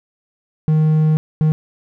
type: tone bursts at uneven times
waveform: triangle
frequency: 155.56 Hz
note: D#3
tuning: in tune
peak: -9 dBFS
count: 2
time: 0.68-1.17 / 1.41-1.52 s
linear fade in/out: 0 ms
effects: none